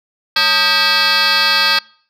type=tone with frequency modulation; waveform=sine; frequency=2960 Hz; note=F#7; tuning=in tune; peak=-8 dBFS; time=0.36-1.79 s; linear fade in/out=5 ms; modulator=343 Hz; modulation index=5.6; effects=noise-tail reverb RT60 0.5 s tail -26 dB re dry + tanh soft clip ceiling -9 dBFS